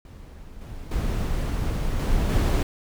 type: noise with level steps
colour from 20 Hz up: brown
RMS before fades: -42 / -37 / -25 / -22 / -19 dBFS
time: 0.05-2.63 s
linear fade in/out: 2 ms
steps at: 0.61 / 0.91 / 1.99 / 2.29 s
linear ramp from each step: 5 ms
effects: none